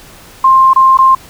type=tone with dropouts; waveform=sine; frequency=1056 Hz; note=C6; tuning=16 cents sharp; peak=-3 dBFS; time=0.44-1.15 s; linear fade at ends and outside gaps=5 ms; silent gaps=0.734-0.76 / 0.973-0.987 s; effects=pink hiss -37 dBFS RMS until 1.29 s